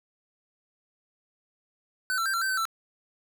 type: tone with pitch steps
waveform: square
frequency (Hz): 1514 / 1345 / 1573 / 1362 / 1552 / 1527 / 1334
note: F#6 / E6 / G6 / F6 / G6 / G6 / E6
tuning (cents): +39 / +34 / +6 / -44 / -18 / -46 / +20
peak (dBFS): -26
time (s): 2.1-2.653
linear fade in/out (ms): 0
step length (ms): 79
effects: none